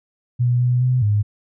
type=tone with pitch steps; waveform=sine; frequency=122.4 / 123.8 / 126.7 / 104.1 Hz; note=B2 / B2 / B2 / G#2; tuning=-15 / +5 / +45 / +5 cents; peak=-14 dBFS; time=0.39-1.23 s; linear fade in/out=20 ms; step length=210 ms; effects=none